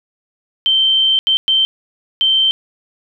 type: tone bursts at uneven times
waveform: sine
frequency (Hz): 3117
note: G7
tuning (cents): -11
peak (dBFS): -10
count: 4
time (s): 0.66-1.19 / 1.27-1.37 / 1.48-1.65 / 2.21-2.51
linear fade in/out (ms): 0
effects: none